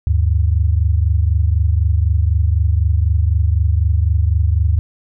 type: tone pair together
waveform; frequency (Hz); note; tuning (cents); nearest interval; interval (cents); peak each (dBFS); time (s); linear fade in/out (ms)
sine; 75.3 / 99.28; D2 / G2; +44 / +22; perfect fourth; 478; -13 / -16; 0.07-4.79; 0
effects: none